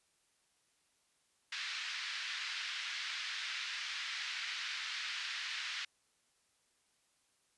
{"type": "band-pass noise", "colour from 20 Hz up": "pink", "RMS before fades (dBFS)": -41, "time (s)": [1.52, 5.85], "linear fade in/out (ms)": 5, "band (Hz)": [1600, 4900], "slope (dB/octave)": 24, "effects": ["white hiss -75 dBFS RMS until 7.57 s", "resampled to 24000 Hz"]}